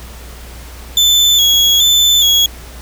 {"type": "tone with vibrato", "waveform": "35% pulse", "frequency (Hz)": 3425, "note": "A7", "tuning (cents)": -47, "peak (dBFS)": -6, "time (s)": [0.97, 2.46], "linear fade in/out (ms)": 2, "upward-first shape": "square", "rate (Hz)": 1.2, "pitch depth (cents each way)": 48, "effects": ["added 60 Hz sine -31 dBFS peak until 2.81 s", "pink hiss -36 dBFS RMS until 2.81 s"]}